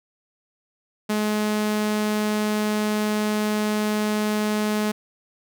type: tone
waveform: sawtooth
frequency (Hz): 211.9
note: G#3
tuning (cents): +35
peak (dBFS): -17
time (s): 1.09-4.92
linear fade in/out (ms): 10
effects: none